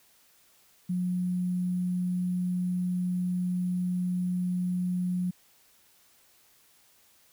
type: tone with sample-and-hold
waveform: sine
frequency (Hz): 180.2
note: F#3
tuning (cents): -45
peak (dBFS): -26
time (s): 0.89-5.31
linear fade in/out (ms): 10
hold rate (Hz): 11025
effects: white hiss -62 dBFS RMS until 7.32 s